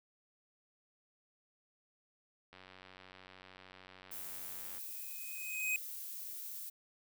click train, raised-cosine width 0.3 ms, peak -38 dBFS, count 211, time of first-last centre 2.53-4.781 s, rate 93.3 Hz
violet noise, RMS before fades -45 dBFS, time 4.11-6.7 s, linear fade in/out 10 ms
square tone with exponential growth, 2517 Hz, D#7, 19 cents sharp, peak -31 dBFS, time 4.79-5.76 s, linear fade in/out 1 ms, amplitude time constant 210 ms
effects none

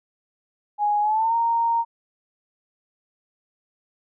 sine tone with pitch glide, 830.6 to 926.9 Hz, G#5 to A#5, 0 to -10 cents, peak -18 dBFS, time 0.78-1.85 s, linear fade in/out 50 ms, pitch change +190 cents, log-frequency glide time 1.01-1.35 s, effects none

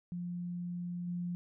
sine tone with level steps, 175.7 Hz, F3, 11 cents sharp, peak -36 / -34 dBFS, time 0.12-1.35 s, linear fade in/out 0 ms, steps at 1.07 s, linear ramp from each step 10 ms, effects none

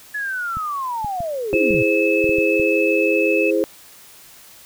sine linear sweep, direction down, 1719 to 97.9 Hz, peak -22 dBFS, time 0.14-1.83 s, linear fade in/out 10 ms
clicks, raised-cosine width 5 ms, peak -19 dBFS, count 10, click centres 0.57 / 1.046 / 1.205 / 1.541 / 1.707 / 1.746 / 2.243 / 2.294 / 2.385 / 2.598 s
sine chord, E augmented, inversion none, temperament equal, 329.6 / 415.3 / 523.3 Hz, E4 / G#4 / B#4, 0 / 0 / 0 cents, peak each -20 dBFS, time 1.53-3.64 s, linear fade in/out 0 ms
sine tone, 2598 Hz, E7, 26 cents flat, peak -20 dBFS, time 1.53-3.51 s, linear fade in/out 10 ms
effects white hiss -45 dBFS RMS until 4.65 s

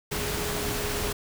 sine tone in noise, 415.3 Hz, G#4, in tune, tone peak -34 dBFS, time 0.11-1.13 s, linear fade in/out 10 ms, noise pink, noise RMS -30 dBFS, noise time 0.11-1.13 s, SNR -7 dB, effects none

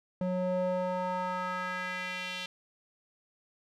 square tone with band-pass filter sweep, 182.5 Hz, F#3, 24 cents flat, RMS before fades -33 dBFS, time 0.21-2.46 s, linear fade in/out 2 ms, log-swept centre 370 to 3200 Hz, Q 2.2, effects none

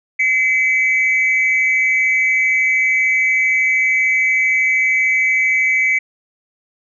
sine tone pair together, 2051 / 2284 Hz, C7 / D7, -35 / -49 cents, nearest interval major second, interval 186 cents, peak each -14 dBFS, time 0.19-5.99 s, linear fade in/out 10 ms, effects tanh soft clip ceiling -7 dBFS

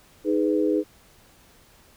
sine chord, G# minor, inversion second, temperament just, 311.5 / 415.3 / 498.4 Hz, D#4 / G#4 / B4, +2 / 0 / +16 cents, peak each -22 / -24 / -26 dBFS, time 0.24-0.84 s, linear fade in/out 50 ms, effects pink hiss -55 dBFS RMS until 1.96 s

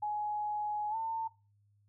sine tone with pitch glide, 839 to 899.2 Hz, G#5 to A5, +17 to +37 cents, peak -32 dBFS, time 0.02-1.28 s, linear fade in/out 10 ms, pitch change +120 cents, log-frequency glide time 0.9-0.96 s, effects noise-tail reverb RT60 0.3 s tail -18 dB re dry + added 102 Hz sine -66 dBFS peak until 1.88 s

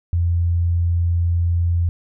sine tone, 85.8 Hz, F2, 30 cents flat, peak -15 dBFS, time 0.13-1.89 s, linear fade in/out 0 ms, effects none

